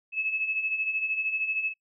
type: beating tone pair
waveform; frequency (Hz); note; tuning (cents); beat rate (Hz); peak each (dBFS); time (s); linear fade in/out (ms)
sine; 2584 / 2597; E7 / E7; -35 / -26; 13; -34 / -27; 0.12-1.74; 50
effects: noise-tail reverb RT60 0.1 s tail -24 dB re dry